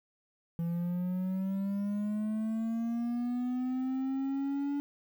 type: linear sweep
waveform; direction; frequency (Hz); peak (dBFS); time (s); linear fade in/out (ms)
triangle; up; 167.1 to 286.2; -28; 0.59-4.8; 0
effects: 10-bit